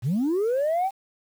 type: linear sweep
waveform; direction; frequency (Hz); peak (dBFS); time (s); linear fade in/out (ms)
sine; up; 103.83 to 799; -19; 0.02-0.91; 50
effects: tanh soft clip ceiling -19 dBFS + 8-bit